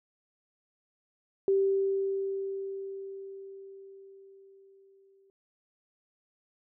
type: tone with exponential decay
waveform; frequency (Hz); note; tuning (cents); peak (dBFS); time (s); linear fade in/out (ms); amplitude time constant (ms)
sine; 390.1; G4; -8; -21; 1.48-5.3; 1; 830
effects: none